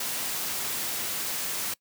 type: noise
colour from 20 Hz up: white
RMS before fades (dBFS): -31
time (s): 0-1.74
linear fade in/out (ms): 5
effects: noise-tail reverb RT60 0.1 s tail -23 dB re dry + high-pass 100 Hz 12 dB/octave